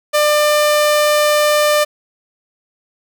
sawtooth tone, 597 Hz, D5, 28 cents sharp, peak -7 dBFS, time 0.13-1.85 s, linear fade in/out 20 ms, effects none

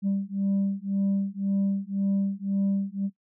sine beating tone pair, 196 / 197.9 Hz, G3 / G3, 0 / +17 cents, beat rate 1.9 Hz, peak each -25 dBFS, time 0.02-3.1 s, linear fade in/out 50 ms, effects noise-tail reverb RT60 0.1 s tail -19 dB re dry + tanh soft clip ceiling -20 dBFS

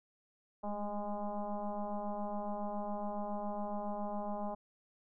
sine tone with frequency modulation, 413.6 Hz, G#4, 7 cents flat, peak -35 dBFS, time 0.63-4.55 s, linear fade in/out 10 ms, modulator 205 Hz, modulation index 2.6, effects none

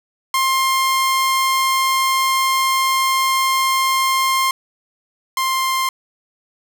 sawtooth tone pair in turn, 1059 / 1053 Hz, C6 / C6, +21 / +11 cents, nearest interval unison, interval 10 cents, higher first, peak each -11 / -13 dBFS, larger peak first, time 0.34-4.51 / 5.37-5.89 s, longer first, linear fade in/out 2 ms, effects none

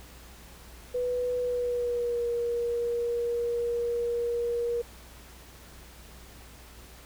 sine tone with pitch glide, 493.9 to 474.3 Hz, B4 to A#4, 0 to +30 cents, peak -26 dBFS, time 0.94-4.82 s, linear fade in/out 10 ms, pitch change -70 cents, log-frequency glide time 1.38-2.26 s, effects added 60 Hz sine -50 dBFS peak until 7.05 s + pink hiss -51 dBFS RMS until 7.05 s

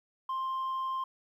sine tone, 1052 Hz, C6, 9 cents sharp, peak -28 dBFS, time 0.29-1.04 s, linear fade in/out 5 ms, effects tanh soft clip ceiling -30 dBFS + 11-bit

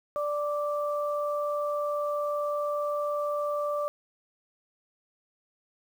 sine tone pair together, 587.3 / 1172 Hz, D5 / D6, 0 / -4 cents, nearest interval octave, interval 1196 cents, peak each -28 / -32 dBFS, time 0.16-3.88 s, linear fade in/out 0 ms, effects 9-bit

